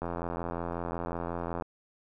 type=click train; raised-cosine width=1 ms; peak=-20 dBFS; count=138; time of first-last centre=0.02-1.622 s; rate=85.5 Hz; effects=none